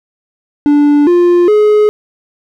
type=tone with pitch steps; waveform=triangle; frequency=291.6 / 350.8 / 422 Hz; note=D4 / F4 / G#4; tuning=-12 / +8 / +28 cents; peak=-3 dBFS; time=0.66-1.89 s; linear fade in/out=0 ms; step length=410 ms; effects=none